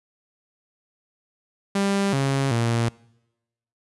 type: tone with pitch steps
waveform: sawtooth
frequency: 198.2 / 136.7 / 116.5 Hz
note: G3 / C#3 / A#2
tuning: +19 / -24 / -1 cents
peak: -16 dBFS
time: 1.75-2.89 s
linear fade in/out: 5 ms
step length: 380 ms
effects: noise-tail reverb RT60 0.9 s tail -24 dB re dry + resampled to 24000 Hz